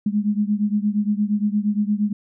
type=beating tone pair; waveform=sine; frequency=205.1 / 213.7 Hz; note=G#3 / G#3; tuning=-21 / +50 cents; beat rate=8.6 Hz; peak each=-20 / -22 dBFS; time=0.06-2.13 s; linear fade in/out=5 ms; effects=none